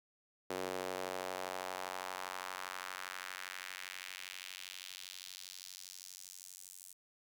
sawtooth tone with high-pass filter sweep, 92.5 Hz, F#2, in tune, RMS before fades -45 dBFS, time 0.5-6.93 s, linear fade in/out 5 ms, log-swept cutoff 410 to 8400 Hz, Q 1.5, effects none

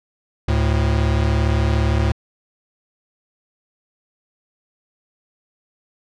square tone pair together, 72.87 / 110.3 Hz, D2 / A2, -13 / +5 cents, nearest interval perfect fifth, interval 718 cents, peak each -18 / -20 dBFS, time 0.48-2.12 s, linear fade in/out 5 ms, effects low-pass 5000 Hz 12 dB/octave

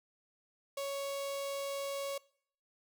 sawtooth tone with notch filter, 556 Hz, C#5, 5 cents sharp, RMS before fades -38 dBFS, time 0.77-2.18 s, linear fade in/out 5 ms, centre 1600 Hz, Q 1.7, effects noise-tail reverb RT60 0.6 s tail -23 dB re dry

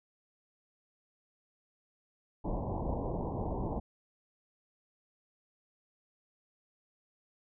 pink low-pass noise, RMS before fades -35 dBFS, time 2.44-3.8 s, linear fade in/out 10 ms, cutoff 1000 Hz, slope 96 dB/octave, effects none

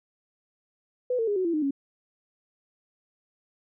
sine tone with pitch steps, 499.6 / 452.9 / 410.5 / 372.1 / 337.3 / 305.8 / 277.2 Hz, B4 / A#4 / G#4 / F#4 / E4 / D#4 / C#4, +20 / -50 / -20 / +10 / +40 / -30 / 0 cents, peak -23 dBFS, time 1.1-1.709 s, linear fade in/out 5 ms, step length 87 ms, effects none

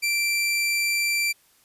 sawtooth tone, 2349 Hz, D7, in tune, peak -18 dBFS, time 0.02-1.33 s, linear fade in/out 20 ms, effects white hiss -60 dBFS RMS until 1.64 s + resampled to 32000 Hz

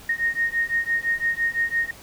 sine beating tone pair, 1854 / 1859.9 Hz, A#6 / A#6, -10 / -4 cents, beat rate 5.9 Hz, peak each -24 dBFS, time 0.09-1.91 s, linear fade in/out 5 ms, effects pink hiss -45 dBFS RMS until 2.02 s

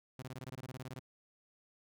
sawtooth tone bursts, 129.1 Hz, C3, 23 cents flat, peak -39 dBFS, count 15, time 0.19-0.994 s, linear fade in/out 2 ms, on 34 ms, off 21 ms, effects none

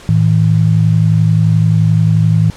sine tone pair together, 109.54 / 161 Hz, A2 / E3, -7 / -41 cents, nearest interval perfect fifth, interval 666 cents, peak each -10 dBFS, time 0.09-2.5 s, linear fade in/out 0 ms, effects pink hiss -36 dBFS RMS until 2.56 s + low-pass 8000 Hz 12 dB/octave

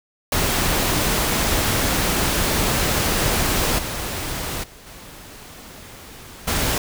pink noise with level steps, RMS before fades -20 / -27 / -44 / -40 / -21 dBFS, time 0.32-6.78 s, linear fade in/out 2 ms, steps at 3.78 / 4.63 / 4.86 / 6.47 s, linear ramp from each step 10 ms, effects none

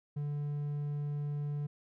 triangle tone, 146 Hz, D3, 10 cents flat, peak -31 dBFS, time 0.16-1.67 s, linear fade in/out 10 ms, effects none

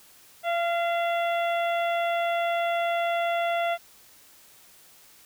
harmonic tone with a mistuned harmonic, 683 Hz, F5, 39 cents flat, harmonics 1 / 2 / 3 / 4 / 5, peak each -24 / -33 / -34 / -38 / -39 dBFS, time 0.43-3.78 s, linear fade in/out 50 ms, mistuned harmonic 2, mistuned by +24 cents, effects white hiss -54 dBFS RMS until 5.25 s

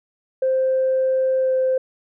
sine tone with pitch glide, 523 to 519.7 Hz, C5 to C5, -1 to -12 cents, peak -15 dBFS, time 0.42-1.78 s, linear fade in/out 5 ms, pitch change -11 cents, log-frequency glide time 1.39-1.53 s, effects tanh soft clip ceiling -12 dBFS

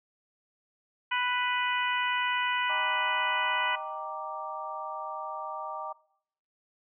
harmonic tone, 494.6 Hz, B4, 3 cents sharp, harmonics 2 / 3 / 4 / 5 / 6, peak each -30 / -32 / -33 / -34 / -35 dBFS, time 1.11-3.76 s, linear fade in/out 10 ms
sine chord, Eb major seventh, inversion none, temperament equal, 622.3 / 784 / 932.3 / 1174.7 Hz, Eb5 / G5 / Bb5 / D6, 0 / 0 / 0 / 0 cents, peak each -41 / -40 / -39 / -38 dBFS, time 2.69-5.93 s, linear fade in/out 10 ms
effects noise-tail reverb RT60 0.7 s tail -22 dB re dry

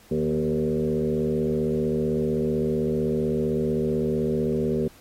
sine tone with frequency modulation, 312.3 Hz, D#4, 7 cents sharp, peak -21 dBFS, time 0.11-4.88 s, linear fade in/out 5 ms, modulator 75.7 Hz, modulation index 2.3, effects pink hiss -53 dBFS RMS until 5 s + AAC 48 kbps

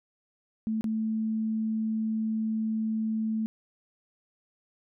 sine tone with dropouts, 220 Hz, A3, in tune, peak -26 dBFS, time 0.67-3.46 s, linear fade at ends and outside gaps 0 ms, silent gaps 0.81-0.842 s, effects none

